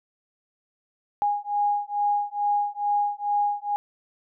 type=beating tone pair; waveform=sine; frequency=821 / 823.3 Hz; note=G#5 / G#5; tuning=-20 / -15 cents; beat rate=2.3 Hz; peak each=-25 dBFS; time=1.22-3.76 s; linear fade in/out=0 ms; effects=none